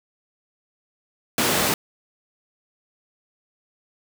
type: high-pass noise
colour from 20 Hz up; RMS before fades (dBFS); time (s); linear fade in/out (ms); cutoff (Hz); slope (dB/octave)
pink; -21; 1.38-1.74; 2; 160; 12
effects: none